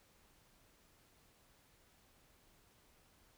silence, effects pink hiss -69 dBFS RMS until 3.37 s

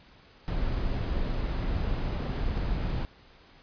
brown noise with dropouts, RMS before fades -29 dBFS, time 0.48-3.05 s, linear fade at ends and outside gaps 0 ms, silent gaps 2.573-2.576 s, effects pink hiss -56 dBFS RMS until 3.62 s + resampled to 11025 Hz

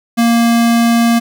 square tone, 233.1 Hz, A#3, in tune, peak -9 dBFS, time 0.17-1.2 s, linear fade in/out 20 ms, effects none

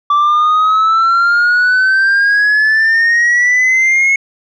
sine exponential sweep, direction up, 1160 to 2189 Hz, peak -5 dBFS, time 0.1-4.16 s, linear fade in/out 5 ms, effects tanh soft clip ceiling -7 dBFS

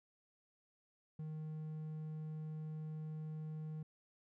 triangle tone, 155.56 Hz, D#3, in tune, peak -40 dBFS, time 1.19-3.83 s, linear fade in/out 5 ms, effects none

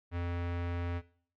square tone with low-pass filter, 86.8 Hz, F2, 10 cents flat, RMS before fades -35 dBFS, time 0.11-1.02 s, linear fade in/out 50 ms, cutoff 2300 Hz, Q 1.2, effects noise-tail reverb RT60 0.5 s tail -17 dB re dry

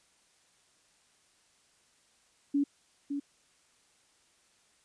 sine tone with echo, 283.7 Hz, C#4, 40 cents sharp, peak -24 dBFS, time 2.54-2.64 s, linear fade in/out 10 ms, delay 560 ms, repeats 1, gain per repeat -7 dB, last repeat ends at 3.2 s, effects white hiss -67 dBFS RMS until 4.84 s + resampled to 22050 Hz

